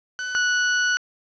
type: tone pair in turn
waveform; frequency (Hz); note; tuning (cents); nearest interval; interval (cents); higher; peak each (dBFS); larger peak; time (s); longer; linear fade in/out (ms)
40% pulse; 1497 / 1475.5; F#6 / F#6; +20 / -5; unison; 25; first; -26 / -18; second; 0.19-0.35 / 0.35-0.97; second; 0
effects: resampled to 16000 Hz + 8-bit